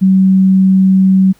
sine tone, 189.9 Hz, F#3, 45 cents sharp, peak -5 dBFS, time 0.01-1.33 s, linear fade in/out 20 ms, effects pink hiss -50 dBFS RMS until 1.39 s

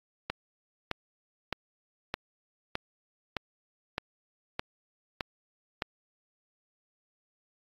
click train, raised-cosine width 0.3 ms, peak -14 dBFS, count 10, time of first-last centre 0.3-5.821 s, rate 1.63 Hz, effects AAC 32 kbps

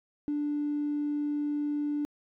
triangle tone, 293.7 Hz, D4, in tune, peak -24 dBFS, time 0.28-2.05 s, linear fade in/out 0 ms, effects tanh soft clip ceiling -25 dBFS

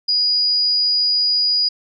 sine tone, 4903 Hz, D#8, 26 cents flat, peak -14 dBFS, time 0.08-1.69 s, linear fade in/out 10 ms, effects none

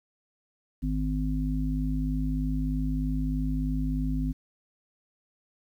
harmonic tone, 51.6 Hz, G#1, 10 cents flat, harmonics 1 / 3 / 5, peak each -28 / -32 / -30 dBFS, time 0.82-4.33 s, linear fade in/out 20 ms, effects 10-bit

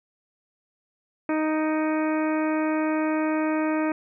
harmonic tone with a mistuned harmonic, 311.1 Hz, D#4, in tune, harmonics 1 / 2 / 3 / 4 / 5 / 6 / 7 / 8, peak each -23 / -29 / -33 / -35 / -37 / -39 / -40 / -41 dBFS, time 1.29-3.92 s, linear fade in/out 2 ms, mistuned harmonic 7, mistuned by +42 cents, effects none

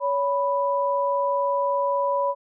sine tone pair together, 562.8 / 987.8 Hz, C#5 / B5, +26 / 0 cents, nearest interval minor seventh, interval 974 cents, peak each -23 dBFS, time 0-2.35 s, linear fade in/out 50 ms, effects none

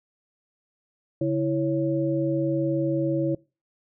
sine tone cluster, 141.1 / 329.4 / 552 Hz, C#3 / E4 / C#5, +31 / -1 / -7 cents, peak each -27 / -24 / -28 dBFS, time 1.21-3.35 s, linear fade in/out 5 ms, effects noise-tail reverb RT60 0.3 s tail -23 dB re dry

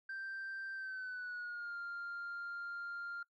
sine tone with pitch glide, 1568 to 1396.9 Hz, G6 to F6, 0 to 0 cents, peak -39 dBFS, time 0.09-3.23 s, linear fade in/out 5 ms, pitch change -200 cents, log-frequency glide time 0.73-1.77 s, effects noise-tail reverb RT60 0.1 s tail -24 dB re dry + tanh soft clip ceiling -39 dBFS

